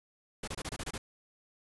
pink noise bursts, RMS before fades -38 dBFS, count 8, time 0.43-0.98 s, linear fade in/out 5 ms, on 46 ms, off 26 ms, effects resampled to 24000 Hz

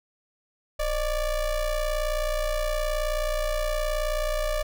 square ring-modulated tone, 289.5 Hz, D4, 25 cents flat, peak -22 dBFS, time 0.79-4.63 s, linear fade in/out 10 ms, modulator 319 Hz, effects none

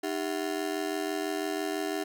30% pulse ring-modulated tone, 350.8 Hz, F4, 8 cents sharp, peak -24 dBFS, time 0.03-2.04 s, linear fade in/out 10 ms, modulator 43 Hz, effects none

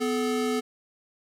square tone pair together, 249.9 / 432.3 Hz, B3 / A4, +21 / -31 cents, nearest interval major sixth, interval 948 cents, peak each -28 dBFS, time 0-0.61 s, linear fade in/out 20 ms, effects low-pass 12000 Hz 12 dB/octave + 10-bit

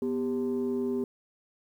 sine tone pair together, 246.9 / 396.1 Hz, B3 / G4, 0 / +18 cents, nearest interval minor sixth, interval 818 cents, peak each -28 dBFS, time 0.02-1.04 s, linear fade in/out 2 ms, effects tanh soft clip ceiling -23 dBFS + 10-bit

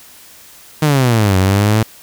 sawtooth exponential two-way sweep, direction down then up, 157.1 to 92.5 to 111.6 Hz, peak -6 dBFS, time 0.82-1.83 s, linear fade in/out 5 ms, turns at 1.37 s, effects white hiss -41 dBFS RMS until 2.02 s

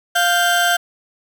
30% pulse tone pair together, 700.1 / 1568 Hz, F5 / G6, +4 / 0 cents, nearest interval octave + major second, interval 1396 cents, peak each -14 dBFS, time 0.15-0.77 s, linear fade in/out 10 ms, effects none

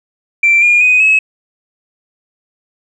sine tone with pitch steps, 2349 / 2422 / 2497 / 2575 Hz, D7 / D#7 / D#7 / E7, 0 / -47 / +6 / -41 cents, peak -5 dBFS, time 0.43-1.19 s, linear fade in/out 5 ms, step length 190 ms, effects tanh soft clip ceiling -2 dBFS

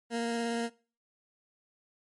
20% pulse tone with vibrato, 233.1 Hz, A#3, in tune, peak -25 dBFS, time 0.1-0.7 s, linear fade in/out 50 ms, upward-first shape triangle, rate 17 Hz, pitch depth 13 cents each way, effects noise-tail reverb RT60 0.4 s tail -23 dB re dry + MP3 48 kbps

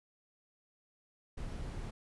brown noise, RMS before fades -41 dBFS, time 1.37-1.91 s, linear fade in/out 10 ms, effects resampled to 24000 Hz

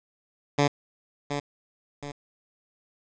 10% pulse tone with echo, 143.9 Hz, D3, 35 cents flat, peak -11 dBFS, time 0.58-0.68 s, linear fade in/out 10 ms, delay 720 ms, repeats 2, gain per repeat -8 dB, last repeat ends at 2.12 s, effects resampled to 16000 Hz + 8-bit

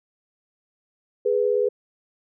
sine tone pair together, 415.3 / 493.9 Hz, G#4 / B4, 0 / 0 cents, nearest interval minor third, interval 300 cents, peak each -21 / -21 dBFS, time 1.25-1.69 s, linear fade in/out 10 ms, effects none

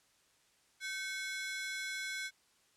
sawtooth ring-modulated tone, 1864.7 Hz, A#6, in tune, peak -31 dBFS, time 0.8-2.31 s, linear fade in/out 50 ms, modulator 327 Hz, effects white hiss -70 dBFS RMS until 2.76 s + low-pass 9000 Hz 12 dB/octave

